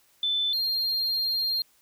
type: tone pair in turn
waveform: sine / triangle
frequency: 3520 / 4204 Hz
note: A7 / C8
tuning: 0 / +7 cents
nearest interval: minor third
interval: 307 cents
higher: second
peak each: -23 dBFS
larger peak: neither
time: 0.23-0.53 / 0.53-1.62 s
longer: second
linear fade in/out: 2 ms
effects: white hiss -63 dBFS RMS until 1.81 s